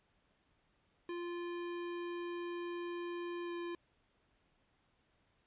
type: tone with pitch glide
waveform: square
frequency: 347.3 to 345.1 Hz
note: F4 to F4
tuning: -10 to -21 cents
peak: -40 dBFS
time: 1.09-3.75 s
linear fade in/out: 2 ms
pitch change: -11 cents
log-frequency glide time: 3.44-3.52 s
effects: pink hiss -75 dBFS RMS until 5.46 s + resampled to 8000 Hz